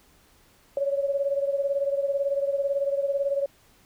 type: beating tone pair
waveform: sine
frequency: 554.4 / 572.4 Hz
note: C#5 / D5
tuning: 0 / -45 cents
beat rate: 18 Hz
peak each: -24 / -29 dBFS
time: 0.77-3.46 s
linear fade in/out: 2 ms
effects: pink hiss -59 dBFS RMS until 3.85 s